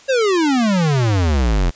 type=exponential sweep; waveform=square; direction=down; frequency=554.4 to 40.31 Hz; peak=-14 dBFS; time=0.08-1.71 s; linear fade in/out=20 ms; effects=white hiss -45 dBFS RMS until 1.75 s + resampled to 16000 Hz